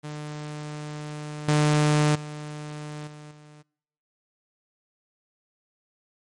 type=tone with level steps; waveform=sawtooth; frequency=150 Hz; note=D3; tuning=37 cents sharp; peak=-29 / -14 / -30 / -37 / -43 dBFS; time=0.03-3.63 s; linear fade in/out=20 ms; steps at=1.48 / 2.15 / 3.07 / 3.31 s; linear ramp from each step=5 ms; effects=noise-tail reverb RT60 0.7 s tail -25 dB re dry + MP3 48 kbps